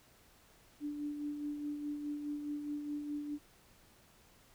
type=tone with tremolo; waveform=sine; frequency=293.7 Hz; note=D4; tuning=in tune; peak=-35 dBFS; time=0.8-3.39 s; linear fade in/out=50 ms; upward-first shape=sine; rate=4.8 Hz; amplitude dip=45%; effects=pink hiss -64 dBFS RMS until 4.54 s